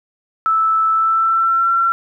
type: tone with pitch glide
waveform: sine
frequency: 1314 to 1358 Hz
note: E6 to F6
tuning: -6 to -49 cents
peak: -12 dBFS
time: 0.46-1.92 s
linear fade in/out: 0 ms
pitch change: +57 cents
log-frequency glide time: 0.91-1.7 s
effects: 9-bit